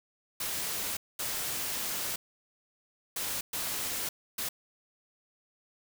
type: noise bursts at uneven times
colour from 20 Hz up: white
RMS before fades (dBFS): -34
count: 5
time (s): 0.4-0.97 / 1.19-2.16 / 3.16-3.41 / 3.53-4.09 / 4.38-4.49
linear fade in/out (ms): 5
effects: none